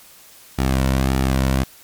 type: tone with flanger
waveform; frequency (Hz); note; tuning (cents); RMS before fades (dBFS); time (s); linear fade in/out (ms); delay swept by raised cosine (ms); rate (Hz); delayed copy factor
sawtooth; 66; C2; +16; -18; 0.58-1.64; 10; 1.9 to 2.47; 1.7; -0.5
effects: white hiss -46 dBFS RMS until 1.83 s + MP3 96 kbps